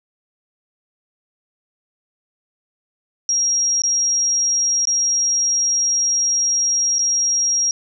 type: tone with dropouts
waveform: sine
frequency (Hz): 5630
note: F8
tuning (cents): +13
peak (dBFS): -15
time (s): 3.29-7.71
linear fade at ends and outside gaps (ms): 1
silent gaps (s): 3.82-3.836 / 4.853-4.872 / 6.985-6.991
effects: none